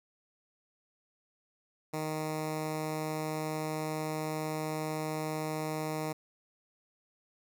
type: tone with notch filter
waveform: 10% pulse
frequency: 155.56 Hz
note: D#3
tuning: in tune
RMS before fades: -35 dBFS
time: 1.93-6.13 s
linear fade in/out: 10 ms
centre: 3200 Hz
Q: 1.6
effects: none